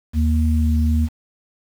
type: tone pair together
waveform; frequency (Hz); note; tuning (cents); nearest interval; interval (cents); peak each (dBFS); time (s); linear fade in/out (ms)
sine; 77.21 / 233.1; D#2 / A#3; -13 / 0; octave + perfect fifth; 1913; -15 / -21; 0.13-1.09; 50
effects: 7-bit